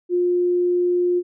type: tone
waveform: sine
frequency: 354.9 Hz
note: F4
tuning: 28 cents sharp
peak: -16 dBFS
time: 0.09-1.23 s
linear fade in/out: 50 ms
effects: none